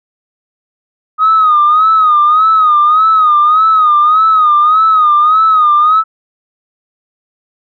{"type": "tone with vibrato", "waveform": "sine", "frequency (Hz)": 1248, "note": "D#6", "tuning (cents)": 5, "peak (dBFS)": -4, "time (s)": [1.18, 6.04], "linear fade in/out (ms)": 50, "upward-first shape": "sine", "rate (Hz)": 1.7, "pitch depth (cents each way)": 85, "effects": ["tanh soft clip ceiling -1 dBFS"]}